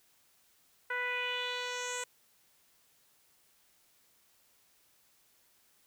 10% pulse tone with low-pass filter sweep, 493.9 Hz, B4, in tune, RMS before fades -36 dBFS, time 0.9-2.04 s, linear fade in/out 5 ms, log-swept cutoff 1700 to 8200 Hz, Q 3.3, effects white hiss -68 dBFS RMS until 5.86 s

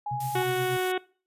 sine tone, 830 Hz, G#5, 1 cent flat, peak -29 dBFS, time 0.06-0.43 s, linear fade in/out 5 ms
sine tone with tremolo, 130 Hz, C3, 11 cents flat, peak -29 dBFS, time 0.11-0.77 s, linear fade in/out 5 ms, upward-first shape triangle, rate 8.4 Hz, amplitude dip 90%
blue noise, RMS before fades -39 dBFS, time 0.2-0.92 s, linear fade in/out 5 ms
harmonic tone, 369.3 Hz, F#4, 3 cents flat, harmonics 1 / 2 / 3 / 4 / 5 / 6 / 7 / 8 / 9 / 10, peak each -26 / -31 / -39 / -35 / -40 / -39 / -43 / -42 / -42 / -45 dBFS, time 0.35-0.98 s, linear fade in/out 5 ms
effects noise-tail reverb RT60 0.4 s tail -22 dB re dry + resampled to 32000 Hz

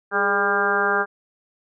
harmonic tone with a mistuned harmonic, 200 Hz, G3, 35 cents sharp, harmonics 1 / 2 / 3 / 4 / 5 / 6 / 7 / 8, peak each -34 / -25 / -30 / -26 / -30 / -25 / -24 / -23 dBFS, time 0.11-1.06 s, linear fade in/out 50 ms, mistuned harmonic 2, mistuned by +48 cents, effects none

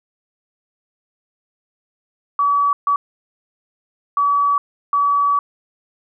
sine tone bursts at uneven times, 1142 Hz, D6, 49 cents flat, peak -13 dBFS, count 4, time 2.39-2.73 / 2.87-2.96 / 4.17-4.58 / 4.93-5.39 s, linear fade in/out 2 ms, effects none

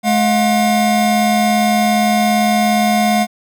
square tone pair together, 212.8 / 715.8 Hz, G#3 / F5, +42 / +42 cents, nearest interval octave + major sixth, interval 2100 cents, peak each -15 dBFS, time 0.03-3.27 s, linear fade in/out 50 ms, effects none

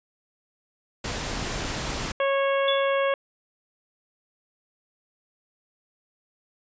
pink noise, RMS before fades -30 dBFS, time 1.04-2.12 s, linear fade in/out 5 ms
harmonic tone, 550 Hz, C#5, 14 cents flat, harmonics 1 / 2 / 3 / 4 / 5 / 6, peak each -22 / -28 / -32 / -34 / -36 / -38 dBFS, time 2.2-3.14 s, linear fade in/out 2 ms
sine tone with exponential decay, 3419 Hz, G#7, 50 cents sharp, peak -21 dBFS, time 2.68-2.98 s, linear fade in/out 2 ms, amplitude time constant 64 ms
effects resampled to 16000 Hz

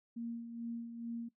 sine tone with tremolo, 233.1 Hz, A#3, in tune, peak -37 dBFS, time 0.16-1.29 s, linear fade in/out 10 ms, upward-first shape sine, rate 2.3 Hz, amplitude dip 55%, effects noise-tail reverb RT60 0.1 s tail -18 dB re dry

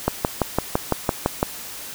click train, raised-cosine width 1 ms, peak -3 dBFS, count 9, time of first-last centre 0.08-1.429 s, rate 5.93 Hz, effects white hiss -35 dBFS RMS until 1.94 s

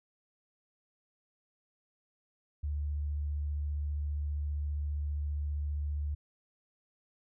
sine tone with vibrato, 73.42 Hz, D2, in tune, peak -31 dBFS, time 2.63-6.15 s, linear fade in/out 10 ms, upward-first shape triangle, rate 15 Hz, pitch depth 16 cents each way, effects none

